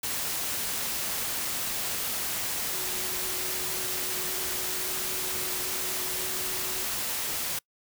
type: tone in noise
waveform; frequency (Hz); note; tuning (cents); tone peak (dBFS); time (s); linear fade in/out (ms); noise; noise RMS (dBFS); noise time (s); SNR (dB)
sine; 370; F#4; 0; -42; 2.73-6.84; 5; white; -31; 0.03-7.59; -14
effects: noise-tail reverb RT60 0.1 s tail -26 dB re dry